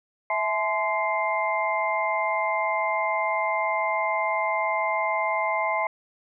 sine tone cluster, 654 / 853 / 1035 / 2099 Hz, E5 / G#5 / C6 / C7, -14 / +46 / -19 / +5 cents, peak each -28 dBFS, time 0.3-5.87 s, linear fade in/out 2 ms, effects none

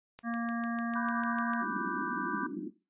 click train, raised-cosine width 0.2 ms, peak -29 dBFS, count 10, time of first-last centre 0.19-1.535 s, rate 6.69 Hz
harmonic tone, 233.1 Hz, A#3, in tune, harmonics 1 / 3 / 5 / 7 / 8, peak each -32 / -41 / -41 / -41 / -49 dBFS, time 0.23-1.66 s, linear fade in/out 50 ms
sine chord, G major seventh, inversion first, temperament equal with one note detuned, 987.8 / 1174.7 / 1494.6 / 1568 Hz, B5 / D6 / F#6 / G6, 0 / 0 / +17 / 0 cents, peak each -39 / -38 / -40 / -39 dBFS, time 0.95-2.47 s, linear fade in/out 10 ms
white band-pass noise, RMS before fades -38 dBFS, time 1.59-2.71 s, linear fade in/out 50 ms, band 180 to 360 Hz, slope 96 dB/octave
effects noise-tail reverb RT60 0.3 s tail -17 dB re dry + resampled to 8000 Hz

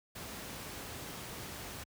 pink noise, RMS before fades -44 dBFS, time 0.15-1.84 s, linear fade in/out 10 ms, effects high-pass 60 Hz 12 dB/octave

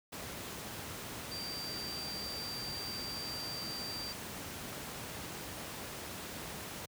sine tone in noise, 4699 Hz, D8, in tune, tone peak -40 dBFS, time 1.31-4.13 s, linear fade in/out 10 ms, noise pink, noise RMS -43 dBFS, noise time 0.12-6.86 s, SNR 0 dB, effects high-pass 80 Hz 12 dB/octave

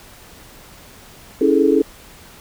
sine chord, A major seventh, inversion first, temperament equal with one note detuned, 277.2 / 324.9 / 415.3 / 440 Hz, C#4 / E4 / G#4 / A4, 0 / -25 / 0 / 0 cents, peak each -17 dBFS, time 1.41-1.82 s, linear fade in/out 5 ms, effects pink hiss -43 dBFS RMS until 2.4 s

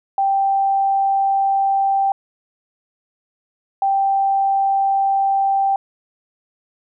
sine tone pair in turn, 784 / 784 Hz, G5 / G5, 0 / 0 cents, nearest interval unison, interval 0 cents, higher neither, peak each -14 / -14 dBFS, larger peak neither, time 0.18-2.12 / 3.82-5.76 s, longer neither, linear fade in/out 2 ms, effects none

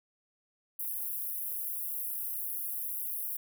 pink high-pass noise, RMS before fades -36 dBFS, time 0.79-3.37 s, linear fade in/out 5 ms, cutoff 11000 Hz, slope 48 dB/octave, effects none

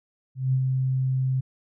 sine tone with ADSR envelope, 130.81 Hz, C3, in tune, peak -18 dBFS, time 0.35-1.41 s, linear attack 180 ms, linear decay 68 ms, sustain -3 dB, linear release 13 ms, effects none

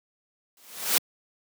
white noise with exponential growth, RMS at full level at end -19 dBFS, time 0.57-0.98 s, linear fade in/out 1 ms, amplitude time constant 87 ms, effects high-pass 200 Hz 12 dB/octave

